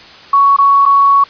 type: tone with dropouts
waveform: sine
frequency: 1116 Hz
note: C#6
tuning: 11 cents sharp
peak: -5 dBFS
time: 0.33-1.24 s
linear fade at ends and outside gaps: 5 ms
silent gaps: 0.565-0.585 / 0.855-0.86 s
effects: white hiss -36 dBFS RMS until 1.29 s + resampled to 11025 Hz